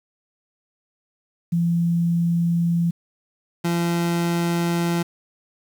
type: tone pair in turn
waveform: sine / 30% pulse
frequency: 170 / 170.97 Hz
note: F3 / F3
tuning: -46 / -37 cents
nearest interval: unison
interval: 9 cents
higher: second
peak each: -17 dBFS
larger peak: neither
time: 1.52-2.91 / 3.64-5.03 s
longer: neither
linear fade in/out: 10 ms
effects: 8-bit